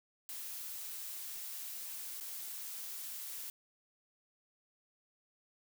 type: noise with dropouts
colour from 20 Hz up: blue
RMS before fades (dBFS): -44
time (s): 0.29-3.5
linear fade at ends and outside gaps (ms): 1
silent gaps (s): 2.201-2.208
effects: none